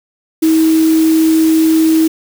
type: tone in noise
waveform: sine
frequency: 320 Hz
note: D#4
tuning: 49 cents sharp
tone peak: -7 dBFS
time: 0.42-2.08 s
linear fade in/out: 10 ms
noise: white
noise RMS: -25 dBFS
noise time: 0.42-2.08 s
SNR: +15 dB
effects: none